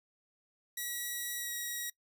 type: tone with pitch glide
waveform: 5% pulse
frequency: 1928 to 1909.2 Hz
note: B6 to A#6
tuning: -42 to +41 cents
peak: -26 dBFS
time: 0.77-1.9 s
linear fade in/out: 5 ms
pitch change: -17 cents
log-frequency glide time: 1.37-1.53 s
effects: noise-tail reverb RT60 0.1 s tail -23 dB re dry